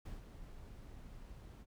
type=noise with ADSR envelope; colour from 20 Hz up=brown; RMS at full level=-45 dBFS; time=0.05-1.66 s; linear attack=10 ms; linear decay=150 ms; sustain=-7 dB; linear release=50 ms; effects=none